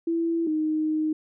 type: tone pair in turn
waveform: sine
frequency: 332.8 / 310.5 Hz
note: E4 / D#4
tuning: +17 / -3 cents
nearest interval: minor second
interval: 120 cents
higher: first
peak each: -22 dBFS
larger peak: neither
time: 0.07-0.47 / 0.47-1.13 s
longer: second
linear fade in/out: 5 ms
effects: none